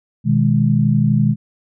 sine chord, G# minor, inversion first, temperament equal, 123.47 / 155.56 / 207.7 Hz, B2 / D#3 / G#3, 0 / 0 / 0 cents, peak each -16 dBFS, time 0.24-1.36 s, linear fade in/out 50 ms, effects none

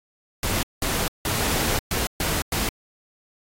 pink noise bursts at uneven times, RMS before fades -24 dBFS, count 6, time 0.43-0.63 / 0.82-1.08 / 1.25-1.79 / 1.91-2.07 / 2.2-2.42 / 2.52-2.69 s, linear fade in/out 2 ms, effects AAC 48 kbps

